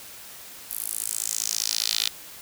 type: tone with high-pass filter sweep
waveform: 10% pulse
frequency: 55 Hz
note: A1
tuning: in tune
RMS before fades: -28 dBFS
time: 0.71-2.09 s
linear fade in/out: 0 ms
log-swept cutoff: 12000 to 3600 Hz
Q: 2.5
effects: white hiss -43 dBFS RMS until 2.41 s